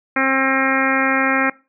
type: harmonic tone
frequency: 267.1 Hz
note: C4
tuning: 36 cents sharp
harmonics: 1 / 2 / 3 / 4 / 5 / 6 / 7 / 8 / 9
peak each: -21 / -24 / -26 / -26 / -22 / -23 / -23 / -23 / -26 dBFS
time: 0.16-1.5 s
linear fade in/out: 5 ms
effects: noise-tail reverb RT60 0.3 s tail -21 dB re dry